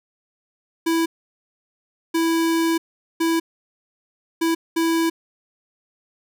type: tone bursts at uneven times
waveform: square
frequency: 329.6 Hz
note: E4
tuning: in tune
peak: -18 dBFS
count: 5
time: 0.86-1.06 / 2.14-2.78 / 3.2-3.4 / 4.41-4.55 / 4.76-5.1 s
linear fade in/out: 10 ms
effects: none